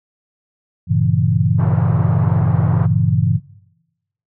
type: chord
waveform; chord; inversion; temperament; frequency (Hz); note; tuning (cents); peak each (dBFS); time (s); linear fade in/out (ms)
sine; G diminished seventh; none; equal; 98 / 116.54 / 138.59 / 164.81; G2 / Bb2 / Db3 / Fb3; 0 / 0 / 0 / 0; -18; 0.87-3.4; 50
type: low-pass noise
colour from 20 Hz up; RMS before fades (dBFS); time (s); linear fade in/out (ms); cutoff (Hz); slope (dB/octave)
white; -29; 1.58-2.87; 20; 1100; 24
effects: noise-tail reverb RT60 0.9 s tail -20 dB re dry